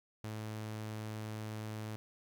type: tone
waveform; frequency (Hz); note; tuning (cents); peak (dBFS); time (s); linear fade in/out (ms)
sawtooth; 108.3; A2; -27; -36; 0.24-1.96; 0
effects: 12-bit